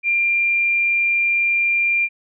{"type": "tone", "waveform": "sine", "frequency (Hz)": 2386, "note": "D7", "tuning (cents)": 27, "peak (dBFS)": -15, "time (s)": [0.03, 2.09], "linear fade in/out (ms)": 50, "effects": []}